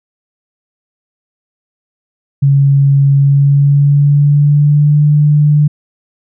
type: tone with pitch glide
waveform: sine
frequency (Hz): 139.3 to 148.44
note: C#3 to D3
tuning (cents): +9 to +19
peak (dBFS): -5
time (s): 2.42-5.68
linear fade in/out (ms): 10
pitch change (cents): +110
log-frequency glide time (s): 3.14-5.03
effects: none